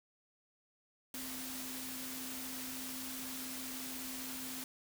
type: tone in noise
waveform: sine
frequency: 258.7 Hz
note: C4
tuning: 19 cents flat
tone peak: -47 dBFS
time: 1.14-4.64 s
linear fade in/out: 2 ms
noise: white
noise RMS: -44 dBFS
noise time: 1.14-4.64 s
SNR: -6 dB
effects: none